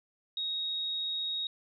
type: tone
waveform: sine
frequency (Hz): 3766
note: A#7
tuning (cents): +17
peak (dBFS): -31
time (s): 0.37-1.47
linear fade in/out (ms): 2
effects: none